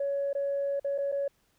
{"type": "tone with dropouts", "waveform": "sine", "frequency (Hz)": 560, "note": "C#5", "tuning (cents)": 18, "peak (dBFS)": -26, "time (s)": [0, 1.28], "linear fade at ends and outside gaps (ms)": 5, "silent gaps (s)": [[0.331, 0.35], [0.797, 0.845], [0.98, 0.984], [1.118, 1.123]], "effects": ["tanh soft clip ceiling -23 dBFS", "pink hiss -70 dBFS RMS until 1.58 s"]}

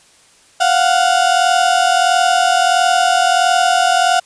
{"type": "tone pair together", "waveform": "35% pulse", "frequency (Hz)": [698.5, 740], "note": ["F5", "F#5"], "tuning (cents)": [0, 0], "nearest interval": "minor second", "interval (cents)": 100, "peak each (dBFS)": -12, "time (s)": [0.6, 4.2], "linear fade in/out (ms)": 10, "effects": ["white hiss -49 dBFS RMS until 4.25 s", "resampled to 22050 Hz"]}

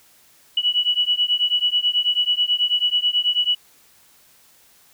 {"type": "beating tone pair", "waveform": "sine", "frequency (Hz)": [2938, 2947.2], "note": ["F#7", "F#7"], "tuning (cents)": [-13, -7], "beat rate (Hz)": 9.2, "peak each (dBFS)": -20, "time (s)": [0.57, 3.55], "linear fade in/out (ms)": 5, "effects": ["white hiss -54 dBFS RMS until 4.93 s"]}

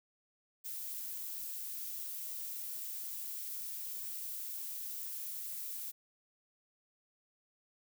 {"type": "noise", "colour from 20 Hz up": "violet", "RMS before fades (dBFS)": -42, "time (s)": [0.64, 5.92], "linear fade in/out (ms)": 20, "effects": []}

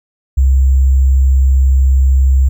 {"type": "tone with sample-and-hold", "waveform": "sine", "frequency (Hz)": 66.4, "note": "C2", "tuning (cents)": 26, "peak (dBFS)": -6, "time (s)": [0.37, 2.49], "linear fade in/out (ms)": 10, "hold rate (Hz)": 7350, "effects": []}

